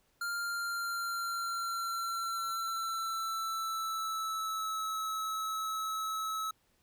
square tone with pitch glide, 1396.9 to 1295.8 Hz, F6 to E6, 0 to -30 cents, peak -34 dBFS, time 0.21-6.51 s, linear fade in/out 5 ms, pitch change -130 cents, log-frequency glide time 0.4-4.94 s, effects pink hiss -72 dBFS RMS until 6.82 s

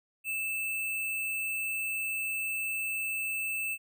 sine tone with sample-and-hold, 2637 Hz, E7, in tune, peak -30 dBFS, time 0.24-3.78 s, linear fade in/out 50 ms, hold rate 11025 Hz, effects none

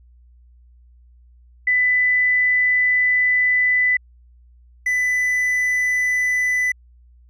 sine / triangle tone pair in turn, 1996 / 1996 Hz, B6 / B6, +18 / +18 cents, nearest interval unison, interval 0 cents, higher neither, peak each -14 / -15 dBFS, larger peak first, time 1.67-3.97 / 4.86-6.72 s, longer first, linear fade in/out 5 ms, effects added 60 Hz sine -47 dBFS peak until 7.29 s

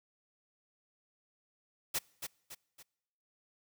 white noise with echo, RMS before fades -33 dBFS, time 1.94-1.99 s, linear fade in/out 10 ms, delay 280 ms, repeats 3, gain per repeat -7 dB, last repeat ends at 2.83 s, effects noise-tail reverb RT60 1.0 s tail -26 dB re dry

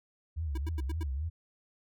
sine tone with vibrato, 73.42 Hz, D2, in tune, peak -31 dBFS, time 0.36-1.3 s, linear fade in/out 20 ms, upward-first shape triangle, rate 3.6 Hz, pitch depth 240 cents each way
square tone bursts, 323.8 Hz, E4, 31 cents flat, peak -39 dBFS, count 5, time 0.55-1.033 s, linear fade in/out 5 ms, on 27 ms, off 87 ms
effects none

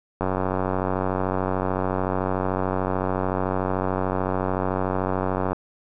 click train, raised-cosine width 1 ms, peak -10 dBFS, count 499, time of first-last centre 0.21-5.531 s, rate 93.6 Hz, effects none

